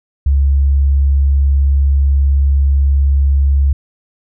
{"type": "tone", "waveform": "sine", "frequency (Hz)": 69.3, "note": "C#2", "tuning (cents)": 0, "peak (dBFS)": -8, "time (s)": [0.26, 3.73], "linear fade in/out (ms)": 5, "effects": []}